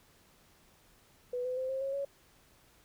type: tone with pitch steps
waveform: sine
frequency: 493.9 / 506 / 518.5 / 531.2 / 544.2 / 557.6 Hz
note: B4 / B4 / C5 / C5 / C#5 / C#5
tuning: 0 / +42 / -16 / +26 / -32 / +10 cents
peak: -32 dBFS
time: 1.33-2.05 s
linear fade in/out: 5 ms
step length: 120 ms
effects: pink hiss -64 dBFS RMS until 2.84 s